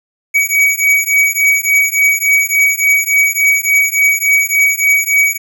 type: beating tone pair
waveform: square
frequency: 2263 / 2266.5 Hz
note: C#7 / C#7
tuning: +35 / +38 cents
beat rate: 3.5 Hz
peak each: -13 dBFS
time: 0.34-5.38 s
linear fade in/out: 20 ms
effects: none